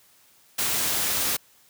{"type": "noise", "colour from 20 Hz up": "white", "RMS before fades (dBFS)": -25, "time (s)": [0.58, 1.37], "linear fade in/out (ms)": 10, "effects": ["white hiss -58 dBFS RMS until 1.69 s", "high-pass 60 Hz 12 dB/octave"]}